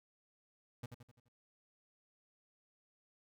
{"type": "tone with echo", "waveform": "35% pulse", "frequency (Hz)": 120, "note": "B2", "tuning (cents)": -49, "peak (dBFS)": -40, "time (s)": [0.83, 0.86], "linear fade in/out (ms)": 5, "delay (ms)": 85, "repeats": 5, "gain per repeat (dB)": -6, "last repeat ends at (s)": 1.285, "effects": []}